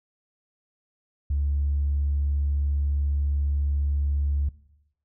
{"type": "tone with tanh clipping", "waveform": "triangle", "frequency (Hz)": 71.4, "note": "D2", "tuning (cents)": -48, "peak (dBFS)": -22, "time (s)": [1.3, 4.49], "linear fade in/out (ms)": 5, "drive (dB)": 5, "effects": ["noise-tail reverb RT60 0.9 s tail -19 dB re dry"]}